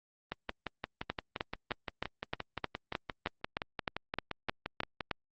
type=two click trains; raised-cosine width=0.3 ms; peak=-15 / -18 dBFS; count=14 / 28; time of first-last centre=1.1-5.112 / 0.32-5.008 s; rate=3.24 / 5.76 Hz; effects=low-pass 4000 Hz 12 dB/octave + Opus 24 kbps